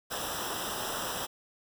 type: noise with comb filter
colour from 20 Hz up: pink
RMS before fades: -35 dBFS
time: 0.1-1.27 s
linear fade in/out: 20 ms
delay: 0.45 ms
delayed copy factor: -0.85
effects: none